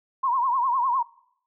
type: tone with vibrato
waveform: sine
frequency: 1011 Hz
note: B5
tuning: 40 cents sharp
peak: -20 dBFS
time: 0.23-1.03 s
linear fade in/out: 10 ms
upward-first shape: triangle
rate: 9.9 Hz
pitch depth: 160 cents each way
effects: noise-tail reverb RT60 0.7 s tail -22 dB re dry